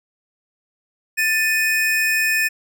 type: tone pair together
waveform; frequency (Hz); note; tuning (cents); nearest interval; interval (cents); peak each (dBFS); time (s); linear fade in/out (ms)
square; 1770 / 2496; A6 / D#7; +10 / +5; tritone; 595; -20; 1.17-2.49; 20
effects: none